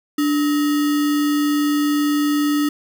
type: tone with sample-and-hold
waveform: sine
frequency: 293.7 Hz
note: D4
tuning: in tune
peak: -15 dBFS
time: 0.18-2.69 s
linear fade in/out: 5 ms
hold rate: 1575 Hz
effects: none